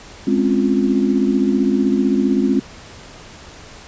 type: chord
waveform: sine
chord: Db major seventh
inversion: second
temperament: equal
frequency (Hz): 207.7 / 261.6 / 277.2 / 349.2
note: Ab3 / C4 / Db4 / F4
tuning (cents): 0 / 0 / 0 / 0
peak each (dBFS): -18 / -17 / -21 / -21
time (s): 0.27-2.6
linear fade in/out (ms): 5
effects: pink hiss -39 dBFS RMS until 3.87 s + resampled to 16000 Hz